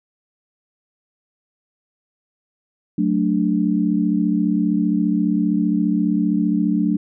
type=chord; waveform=sine; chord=D major; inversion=first; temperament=equal; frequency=185 / 220 / 293.7 Hz; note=F#3 / A3 / D4; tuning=0 / 0 / 0 cents; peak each=-20 dBFS; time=2.98-6.97 s; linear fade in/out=5 ms; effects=none